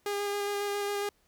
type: tone with vibrato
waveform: sawtooth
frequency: 406.6 Hz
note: G#4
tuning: 37 cents flat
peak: -26 dBFS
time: 0.06-1.09 s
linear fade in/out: 2 ms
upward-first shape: square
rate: 7.3 Hz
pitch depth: 10 cents each way
effects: pink hiss -69 dBFS RMS until 1.27 s